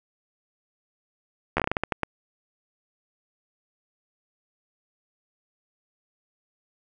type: slowing click train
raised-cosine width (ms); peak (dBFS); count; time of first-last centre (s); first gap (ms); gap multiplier
0.5; -8; 11; 1.57-2.033; 12; 1.28
effects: none